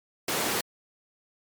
pink high-pass noise, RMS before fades -28 dBFS, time 0.28-0.61 s, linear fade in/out 5 ms, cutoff 240 Hz, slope 12 dB/octave, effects MP3 96 kbps

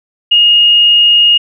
sine tone, 2857 Hz, F7, 39 cents sharp, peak -4 dBFS, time 0.31-1.38 s, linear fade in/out 10 ms, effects none

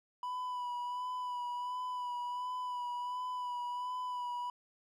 triangle tone with vibrato, 987.8 Hz, B5, in tune, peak -34 dBFS, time 0.23-4.5 s, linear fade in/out 2 ms, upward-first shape sine, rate 1.4 Hz, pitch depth 26 cents each way, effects none

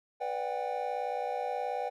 triangle chord, G major seventh, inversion first, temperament equal with one note detuned, 493.9 / 587.3 / 740 / 798.6 Hz, B4 / D5 / F#5 / G5, 0 / 0 / 0 / +32 cents, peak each -35 / -37 / -35 / -34 dBFS, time 0.2-1.9 s, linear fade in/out 20 ms, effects none

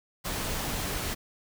pink noise, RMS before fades -32 dBFS, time 0.24-1.15 s, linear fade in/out 20 ms, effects none

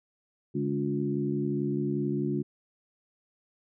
harmonic tone with a mistuned harmonic, 71.4 Hz, D2, 48 cents flat, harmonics 2 / 3 / 4 / 5, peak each -32 / -32 / -32 / -32 dBFS, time 0.54-2.43 s, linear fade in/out 20 ms, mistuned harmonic 3, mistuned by -53 cents, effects none

